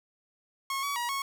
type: tone with pitch steps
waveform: sawtooth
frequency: 1090 / 1133 / 957 / 1100 Hz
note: C#6 / C#6 / A#5 / C#6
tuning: -29 / +37 / +45 / -14 cents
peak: -26 dBFS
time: 0.7-1.22 s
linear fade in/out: 2 ms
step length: 130 ms
effects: 10-bit